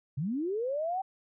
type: linear sweep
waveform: sine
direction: up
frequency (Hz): 123.47 to 781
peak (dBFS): -29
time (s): 0.17-1.02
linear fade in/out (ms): 10
effects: none